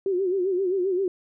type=tone with vibrato; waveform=sine; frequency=374 Hz; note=F#4; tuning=19 cents sharp; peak=-21 dBFS; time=0.06-1.08 s; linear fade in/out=2 ms; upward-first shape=sine; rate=7.6 Hz; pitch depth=100 cents each way; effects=none